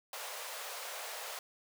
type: high-pass noise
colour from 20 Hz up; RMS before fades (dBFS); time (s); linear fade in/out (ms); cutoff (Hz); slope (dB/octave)
pink; -43; 0.13-1.39; 2; 490; 48
effects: none